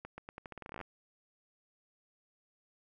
accelerating click train, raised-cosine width 0.5 ms, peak -29 dBFS, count 17, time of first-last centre 0.05-0.813 s, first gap 130 ms, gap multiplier 0.84, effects none

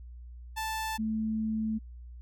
sawtooth / sine tone pair in turn, 880 / 219.1 Hz, A5 / A3, 0 / -7 cents, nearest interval 2 octaves, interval 2407 cents, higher first, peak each -28 dBFS, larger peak neither, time 0.56-0.98 / 0.98-1.79 s, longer second, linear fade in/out 20 ms, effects added 60 Hz sine -43 dBFS peak until 2.21 s

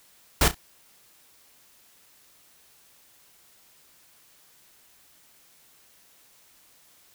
pink noise with echo, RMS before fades -19 dBFS, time 0.41-0.48 s, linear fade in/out 2 ms, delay 33 ms, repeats 2, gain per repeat -12 dB, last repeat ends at 0.546 s, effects white hiss -58 dBFS RMS until 7.14 s

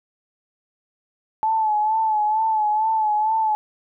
sine tone with vibrato, 865 Hz, A5, 30 cents flat, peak -17 dBFS, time 1.43-3.55 s, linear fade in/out 0 ms, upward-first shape sine, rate 2.2 Hz, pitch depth 48 cents each way, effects none

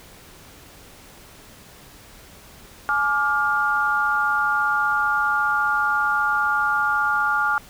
sine chord, D diminished, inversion second, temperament just, 845.8 / 1174.7 / 1409.6 Hz, Ab5 / D6 / F6, +31 / 0 / +16 cents, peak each -25 / -24 / -20 dBFS, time 2.89-7.58 s, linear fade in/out 0 ms, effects pink hiss -46 dBFS RMS until 7.69 s

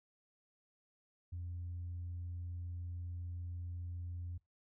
sine tone, 87.31 Hz, F2, in tune, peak -39 dBFS, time 1.32-4.38 s, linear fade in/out 10 ms, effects noise-tail reverb RT60 0.2 s tail -25 dB re dry + tanh soft clip ceiling -37 dBFS

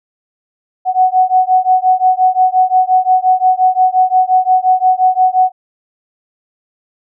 sine beating tone pair, 740 / 745.7 Hz, F#5 / F#5, 0 / +13 cents, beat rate 5.7 Hz, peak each -11 dBFS, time 0.85-5.52 s, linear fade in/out 50 ms, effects none

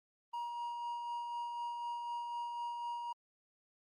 triangle tone with tremolo, 950 Hz, A#5, 33 cents sharp, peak -35 dBFS, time 0.33-3.13 s, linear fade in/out 10 ms, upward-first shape sine, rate 4 Hz, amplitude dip 30%, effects Opus 32 kbps

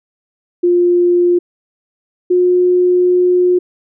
sine tone pair in turn, 351.8 / 359.8 Hz, F4 / F#4, +13 / -48 cents, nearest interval unison, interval 39 cents, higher second, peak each -8 dBFS, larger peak neither, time 0.63-1.39 / 2.3-3.59 s, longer second, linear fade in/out 10 ms, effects none

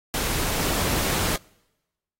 pink noise, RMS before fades -25 dBFS, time 0.14-1.36 s, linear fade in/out 0 ms, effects noise-tail reverb RT60 1.0 s tail -26 dB re dry + AAC 48 kbps

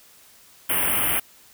white band-stop noise, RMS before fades -22 dBFS, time 0.69-1.2 s, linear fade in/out 10 ms, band 3200 to 9100 Hz, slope 96 dB/octave, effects white hiss -52 dBFS RMS until 1.53 s

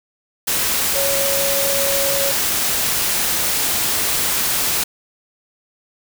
sine tone in noise, 554.4 Hz, C#5, in tune, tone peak -21 dBFS, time 0.95-2.32 s, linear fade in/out 10 ms, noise white, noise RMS -19 dBFS, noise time 0.47-4.84 s, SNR -5 dB, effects none

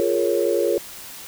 sine chord, Bb minor seventh, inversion second, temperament equal, 349.2 / 415.3 / 466.2 / 554.4 Hz, F4 / Ab4 / Bb4 / Db5, 0 / 0 / 0 / 0 cents, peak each -23 dBFS, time 0-0.78 s, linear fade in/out 0 ms, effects white hiss -38 dBFS RMS until 1.27 s

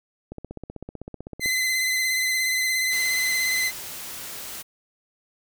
click train, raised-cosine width 2 ms, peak -22 dBFS, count 19, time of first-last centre 0.32-1.459 s, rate 15.8 Hz
sawtooth tone with vibrato, 2043 Hz, C7, 42 cents flat, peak -18 dBFS, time 1.4-3.72 s, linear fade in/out 50 ms, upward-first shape sine, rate 17 Hz, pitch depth 29 cents each way
white noise, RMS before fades -36 dBFS, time 2.91-4.63 s, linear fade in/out 20 ms
effects none

